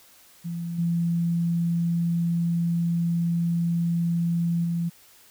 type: tone with level steps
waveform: sine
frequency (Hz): 169.8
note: F3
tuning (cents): -48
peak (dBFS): -28 / -21 / -23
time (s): 0.44-4.9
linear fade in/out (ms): 20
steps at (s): 0.78 / 4.64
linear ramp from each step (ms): 10
effects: white hiss -54 dBFS RMS until 5.3 s